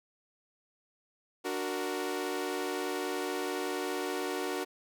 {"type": "chord", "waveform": "sawtooth", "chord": "D augmented", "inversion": "none", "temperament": "equal", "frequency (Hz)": [293.7, 370, 466.2], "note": ["D4", "F#4", "A#4"], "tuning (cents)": [0, 0, 0], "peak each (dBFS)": [-34, -31, -34], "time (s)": [1.44, 4.65], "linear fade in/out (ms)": 20, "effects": []}